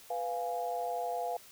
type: chord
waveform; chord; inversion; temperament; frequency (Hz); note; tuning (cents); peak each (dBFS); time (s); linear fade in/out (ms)
sine; F diminished; second; equal; 493.9 / 698.5 / 830.6; Cb5 / F5 / Ab5; 0 / 0 / 0; -38 / -34 / -40; 0.1-1.37; 5
effects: white hiss -55 dBFS RMS until 1.51 s